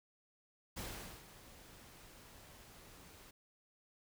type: noise with ADSR envelope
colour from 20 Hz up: pink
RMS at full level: -44 dBFS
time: 0.76-3.31 s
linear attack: 15 ms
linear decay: 450 ms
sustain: -14 dB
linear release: 6 ms
effects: none